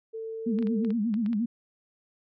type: tone with pitch glide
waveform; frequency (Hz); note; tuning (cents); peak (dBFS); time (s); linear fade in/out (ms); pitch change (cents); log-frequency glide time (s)
sine; 446.6 to 449.4; A4 to A4; +26 to +37; -33; 0.13-0.93; 20; +11; 0.27-0.66
type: tone with vibrato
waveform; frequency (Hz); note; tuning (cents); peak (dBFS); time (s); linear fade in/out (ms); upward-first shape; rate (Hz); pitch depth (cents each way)
sine; 220; A3; 0; -24; 0.46-1.46; 10; sine; 8.5; 150
type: clicks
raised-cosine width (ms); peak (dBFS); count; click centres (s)
0.3; -29; 8; 0.588 / 0.626 / 0.671 / 0.848 / 0.905 / 1.141 / 1.262 / 1.331
effects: none